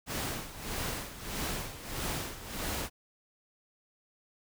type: noise with tremolo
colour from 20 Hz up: pink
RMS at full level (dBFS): -34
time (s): 0.06-2.9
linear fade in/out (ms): 50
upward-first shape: sine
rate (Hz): 1.6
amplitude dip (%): 75
effects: none